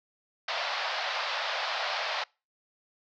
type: band-pass noise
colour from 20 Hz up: pink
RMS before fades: -32 dBFS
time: 0.48-2.24 s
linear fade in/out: 5 ms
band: 580 to 5000 Hz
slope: 48 dB/octave
effects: noise-tail reverb RT60 0.3 s tail -26 dB re dry